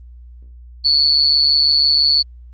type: tone with amplitude modulation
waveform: sine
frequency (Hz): 4435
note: C#8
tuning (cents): 0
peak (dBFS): -7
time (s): 0.84-2.23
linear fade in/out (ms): 20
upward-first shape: sine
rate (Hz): 146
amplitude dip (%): 85
effects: added 60 Hz sine -36 dBFS peak until 2.53 s + Opus 32 kbps